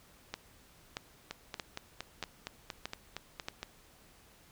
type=two click trains; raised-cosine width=0.2 ms; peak=-19 / -21 dBFS; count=6 / 11; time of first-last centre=0.34-3.485 / 1.31-3.63 s; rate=1.59 / 4.31 Hz; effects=pink hiss -61 dBFS RMS until 4.51 s